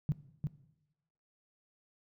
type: tone with echo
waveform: sine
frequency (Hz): 148.7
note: D3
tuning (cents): +22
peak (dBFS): -26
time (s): 0.09-0.12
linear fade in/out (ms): 0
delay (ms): 350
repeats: 1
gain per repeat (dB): -4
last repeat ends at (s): 0.47
effects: noise-tail reverb RT60 0.9 s tail -17 dB re dry